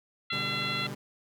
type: harmonic tone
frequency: 680 Hz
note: F5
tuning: 46 cents flat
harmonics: 2 / 3 / 4 / 5 / 6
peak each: -36 / -36 / -36 / -36 / -36 dBFS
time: 0.3-0.87 s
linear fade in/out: 5 ms
type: chord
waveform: sawtooth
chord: G major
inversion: first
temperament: equal with one note detuned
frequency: 123.47 / 146.83 / 199.65 Hz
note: B2 / D3 / G3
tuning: 0 / 0 / +32 cents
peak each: -36 dBFS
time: 0.32-0.95 s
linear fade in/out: 10 ms
effects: none